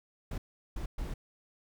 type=noise bursts at uneven times; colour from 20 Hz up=brown; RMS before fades=-36 dBFS; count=3; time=0.31-0.38 / 0.76-0.86 / 0.98-1.14 s; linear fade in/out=5 ms; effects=none